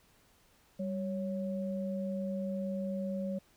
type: tone pair together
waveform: sine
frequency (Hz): 195.11 / 554.4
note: G3 / C#5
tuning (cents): -8 / 0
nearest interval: octave + tritone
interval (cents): 1808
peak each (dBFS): -34 / -38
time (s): 0.79-3.39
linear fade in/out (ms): 10
effects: pink hiss -66 dBFS RMS until 3.56 s